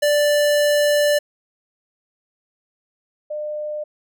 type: tone pair in turn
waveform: square / sine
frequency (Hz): 587.3 / 602.1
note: D5 / D5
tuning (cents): 0 / +43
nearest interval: unison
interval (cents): 43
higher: second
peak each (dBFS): -15 / -24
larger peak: first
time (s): 0.02-1.19 / 3.3-3.84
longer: first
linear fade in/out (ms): 10
effects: none